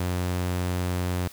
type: tone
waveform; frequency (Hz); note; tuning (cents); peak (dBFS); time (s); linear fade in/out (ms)
sawtooth; 90; F#2; -47; -21; 0-1.28; 5
effects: white hiss -48 dBFS RMS until 1.32 s